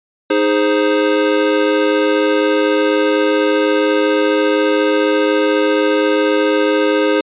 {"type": "chord", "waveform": "square", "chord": "Ab major", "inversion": "second", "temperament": "equal", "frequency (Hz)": [311.1, 415.3, 523.3], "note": ["Eb4", "Ab4", "C5"], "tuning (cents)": [0, 0, 0], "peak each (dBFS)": -17, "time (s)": [0.3, 7.21], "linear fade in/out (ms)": 5, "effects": ["resampled to 8000 Hz"]}